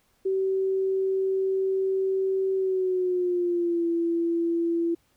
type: tone with pitch glide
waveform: sine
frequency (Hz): 382.8 to 337.1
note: G4 to E4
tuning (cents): -41 to +39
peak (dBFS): -22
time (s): 0.25-4.95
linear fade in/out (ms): 10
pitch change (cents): -220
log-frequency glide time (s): 2.55-3.87
effects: pink hiss -67 dBFS RMS until 5.16 s